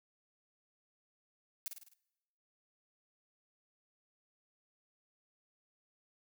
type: noise with echo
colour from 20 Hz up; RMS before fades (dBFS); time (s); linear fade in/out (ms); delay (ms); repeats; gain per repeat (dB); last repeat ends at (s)
blue; -39; 1.66-1.68; 0; 51; 5; -5; 1.935
effects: noise-tail reverb RT60 1.0 s tail -24 dB re dry